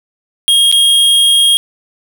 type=tone with dropouts; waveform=square; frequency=3254 Hz; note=G#7; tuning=36 cents flat; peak=-7 dBFS; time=0.48-1.57 s; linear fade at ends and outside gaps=0 ms; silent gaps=0.715-0.725 s; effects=none